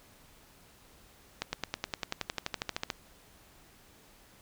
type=accelerating click train; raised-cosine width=0.2 ms; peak=-14 dBFS; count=18; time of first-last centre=1.42-2.902 s; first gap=110 ms; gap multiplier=0.97; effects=pink hiss -59 dBFS RMS until 4.41 s